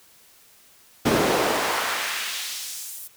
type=noise with high-pass filter sweep; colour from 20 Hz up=brown; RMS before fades=-25 dBFS; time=1.05-3.08 s; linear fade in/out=10 ms; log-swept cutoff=230 to 12000 Hz; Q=0.95; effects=white hiss -54 dBFS RMS until 3.16 s